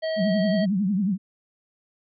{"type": "harmonic tone", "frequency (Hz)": 640, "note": "D#5", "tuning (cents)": 49, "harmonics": [1, 3, 5, 7], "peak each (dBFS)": [-24, -36, -40, -39], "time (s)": [0.02, 0.66], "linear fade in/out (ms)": 20}
{"type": "tone with vibrato", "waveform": "sine", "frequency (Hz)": 196, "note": "G3", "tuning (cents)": 0, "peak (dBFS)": -20, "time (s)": [0.16, 1.18], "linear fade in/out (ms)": 50, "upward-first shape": "triangle", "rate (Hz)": 11, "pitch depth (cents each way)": 190}
{"effects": []}